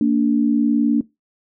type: tone pair together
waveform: sine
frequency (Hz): 229.7 / 289.4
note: A#3 / D4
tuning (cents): -25 / -25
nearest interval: major third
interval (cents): 400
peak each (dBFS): -16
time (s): 0.01-1.01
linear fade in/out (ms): 2
effects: noise-tail reverb RT60 0.2 s tail -20 dB re dry